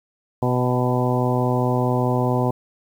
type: harmonic tone with a mistuned harmonic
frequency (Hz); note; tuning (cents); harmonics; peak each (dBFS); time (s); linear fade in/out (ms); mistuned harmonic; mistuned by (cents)
124.8; B2; +19; 1 / 2 / 3 / 4 / 5 / 6 / 7 / 8; -21 / -24 / -26 / -27 / -28 / -29 / -29 / -30; 0.42-2.51; 5; 6; +17
effects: 8-bit